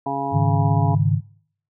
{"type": "harmonic tone", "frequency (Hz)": 138.59, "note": "C#3", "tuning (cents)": 0, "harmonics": [1, 2, 3, 5, 6, 7], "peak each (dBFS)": [-33, -29, -32, -27, -28, -28], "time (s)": [0.06, 0.95], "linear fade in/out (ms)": 5}
{"type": "chord", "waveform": "sine", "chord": "Ab suspended fourth", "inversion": "none", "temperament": "equal", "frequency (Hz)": [103.83, 138.59, 155.56], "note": ["Ab2", "Db3", "Eb3"], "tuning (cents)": [0, 0, 0], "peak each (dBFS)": -20, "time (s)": [0.31, 1.21], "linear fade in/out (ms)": 50}
{"effects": ["noise-tail reverb RT60 0.6 s tail -23 dB re dry"]}